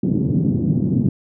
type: band-pass noise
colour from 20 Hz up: pink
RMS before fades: -18 dBFS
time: 0.03-1.09 s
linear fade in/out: 5 ms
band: 130 to 280 Hz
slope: 24 dB/octave
effects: none